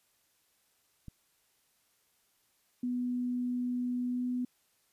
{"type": "click", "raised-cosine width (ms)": 5, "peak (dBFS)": -32, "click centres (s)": 1.083}
{"type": "tone with pitch glide", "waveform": "sine", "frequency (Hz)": [246.9, 248.6], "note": ["B3", "B3"], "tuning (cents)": [0, 12], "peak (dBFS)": -30, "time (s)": [2.83, 4.45], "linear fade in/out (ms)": 5, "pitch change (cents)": 12, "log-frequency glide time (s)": [4.06, 4.27]}
{"effects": ["white hiss -72 dBFS RMS until 4.92 s", "resampled to 32000 Hz"]}